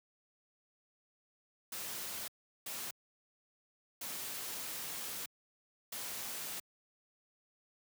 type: noise bursts at uneven times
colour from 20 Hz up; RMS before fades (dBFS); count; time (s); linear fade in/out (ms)
white; -42; 4; 1.72-2.28 / 2.66-2.91 / 4.01-5.26 / 5.92-6.6; 5
effects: high-pass 100 Hz 12 dB/octave